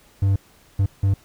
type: tone bursts at uneven times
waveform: triangle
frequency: 98 Hz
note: G2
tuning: in tune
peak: -13 dBFS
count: 3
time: 0.22-0.36 / 0.79-0.86 / 1.03-1.14 s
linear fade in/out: 5 ms
effects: pink hiss -54 dBFS RMS until 1.24 s